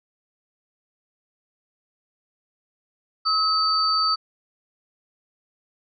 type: tone pair together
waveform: sine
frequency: 1279 / 4582 Hz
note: D#6 / D8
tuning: +47 / -44 cents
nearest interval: octave + minor seventh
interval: 2209 cents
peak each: -21 dBFS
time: 3.25-4.16 s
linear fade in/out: 20 ms
effects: none